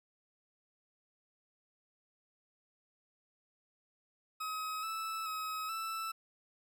40% pulse tone with pitch steps, 1271 / 1312 / 1275 / 1322 Hz, D#6 / E6 / D#6 / E6, +36 / -9 / +42 / +5 cents, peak -36 dBFS, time 4.4-6.12 s, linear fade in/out 10 ms, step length 430 ms, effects none

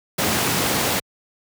pink high-pass noise, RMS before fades -21 dBFS, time 0.18-1 s, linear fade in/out 10 ms, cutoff 120 Hz, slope 12 dB/octave, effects high-pass 60 Hz 12 dB/octave

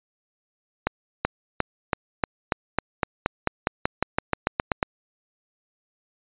accelerating click train, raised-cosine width 0.5 ms, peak -5 dBFS, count 19, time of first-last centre 0.87-4.828 s, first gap 380 ms, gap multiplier 0.93, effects resampled to 8000 Hz

